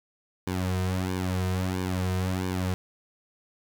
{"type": "tone with flanger", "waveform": "sawtooth", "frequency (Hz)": 92.5, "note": "F#2", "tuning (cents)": 0, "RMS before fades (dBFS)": -28, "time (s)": [0.47, 2.74], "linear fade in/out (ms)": 0, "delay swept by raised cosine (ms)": [1.5, 3.6], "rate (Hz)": 1.5, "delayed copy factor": -0.9, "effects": []}